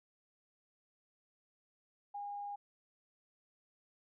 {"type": "tone", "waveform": "sine", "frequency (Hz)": 814, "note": "G#5", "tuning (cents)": -35, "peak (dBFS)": -40, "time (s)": [2.14, 2.56], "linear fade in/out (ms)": 10, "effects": []}